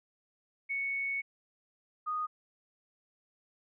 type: tone pair in turn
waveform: sine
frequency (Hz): 2217 / 1237.1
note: C#7 / D#6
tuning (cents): 0 / -10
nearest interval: minor seventh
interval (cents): 1010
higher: first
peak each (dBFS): -31 / -31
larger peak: neither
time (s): 0.69-1.22 / 2.06-2.27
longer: first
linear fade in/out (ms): 20
effects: none